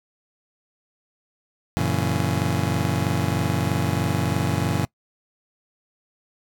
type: chord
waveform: 30% pulse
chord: F# dominant seventh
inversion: none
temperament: just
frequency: 92.5 / 115.62 / 138.75 / 166.5 Hz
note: F#2 / A#2 / C#3 / E3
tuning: 0 / -14 / +2 / +18 cents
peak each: -24 dBFS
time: 1.77-4.85 s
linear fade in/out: 0 ms
effects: noise-tail reverb RT60 0.1 s tail -23 dB re dry